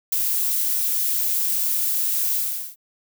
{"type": "noise with ADSR envelope", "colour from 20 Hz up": "violet", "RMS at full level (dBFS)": -20, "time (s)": [0.12, 2.76], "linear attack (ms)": 6, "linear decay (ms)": 21, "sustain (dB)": -2, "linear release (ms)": 400, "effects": []}